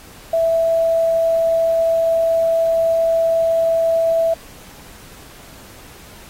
sine tone with quantisation, 659.3 Hz, E5, in tune, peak -13 dBFS, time 0.33-4.34 s, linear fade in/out 5 ms, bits 7, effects pink hiss -42 dBFS RMS until 6.29 s + AAC 48 kbps

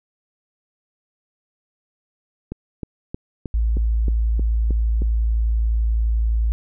click train, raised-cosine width 3 ms, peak -15 dBFS, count 9, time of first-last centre 2.52-5.02 s, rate 3.2 Hz
sine tone, 55.8 Hz, A1, 25 cents sharp, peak -16 dBFS, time 3.54-6.52 s, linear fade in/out 0 ms
effects none

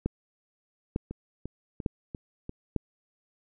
two click trains, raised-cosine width 3 ms, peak -23 / -14 dBFS, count 5 / 4, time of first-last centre 1.11-2.494 / 0.06-2.763 s, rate 2.89 / 1.11 Hz, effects none

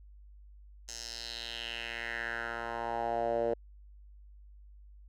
10% pulse tone with band-pass filter sweep, 116.54 Hz, A#2, in tune, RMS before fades -36 dBFS, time 0.88-3.54 s, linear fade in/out 5 ms, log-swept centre 6300 to 500 Hz, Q 3.5, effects added 50 Hz sine -51 dBFS peak until 5.08 s

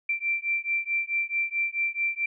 sine beating tone pair, 2349 / 2353.6 Hz, D7 / D7, 0 / +3 cents, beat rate 4.6 Hz, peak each -28 / -28 dBFS, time 0.09-2.26 s, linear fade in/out 5 ms, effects none

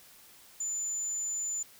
sine tone, 7040 Hz, A8, in tune, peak -31 dBFS, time 0.6-1.63 s, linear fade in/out 5 ms, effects white hiss -56 dBFS RMS until 1.79 s

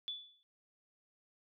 sine tone with exponential decay, 3460 Hz, A7, 30 cents flat, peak -35 dBFS, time 0.08-0.43 s, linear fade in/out 0 ms, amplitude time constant 76 ms, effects none

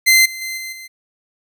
sawtooth tone with level steps, 2072 Hz, C7, 17 cents flat, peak -5 / -24 / -20 / -23 / -29 dBFS, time 0.06-0.88 s, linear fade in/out 20 ms, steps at 0.25 / 0.41 / 0.57 / 0.72 s, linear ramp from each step 10 ms, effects none

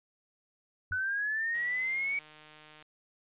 sine tone with exponential decay, 91.3 Hz, F#2, 23 cents flat, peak -36 dBFS, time 0.91-1.04 s, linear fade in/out 0 ms, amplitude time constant 28 ms
sine linear sweep, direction up, 1483 to 2269 Hz, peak -29 dBFS, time 0.92-2.19 s, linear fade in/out 2 ms
click train, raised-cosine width 0.2 ms, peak -35 dBFS, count 196, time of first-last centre 1.55-2.825 s, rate 153 Hz
effects resampled to 8000 Hz

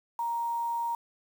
sine tone with quantisation, 935 Hz, A#5, 5 cents sharp, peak -28 dBFS, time 0.19-0.95 s, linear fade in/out 2 ms, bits 8, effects none

